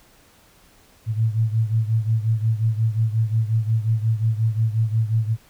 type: beating tone pair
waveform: sine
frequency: 110 / 115.6 Hz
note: A2 / A#2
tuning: 0 / -14 cents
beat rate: 5.6 Hz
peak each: -19 / -23 dBFS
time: 1.06-5.37 s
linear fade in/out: 50 ms
effects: pink hiss -54 dBFS RMS until 5.49 s